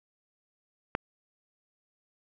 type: click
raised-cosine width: 0.5 ms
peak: -12 dBFS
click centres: 0.951 s
effects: none